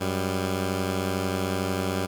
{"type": "tone pair together", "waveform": "10% pulse", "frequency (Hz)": [93.3, 197.7], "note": ["F#2", "G3"], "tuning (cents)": [15, 15], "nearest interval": "octave + minor second", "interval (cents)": 1300, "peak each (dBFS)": [-18, -23], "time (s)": [0, 2.07], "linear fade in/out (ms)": 20, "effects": []}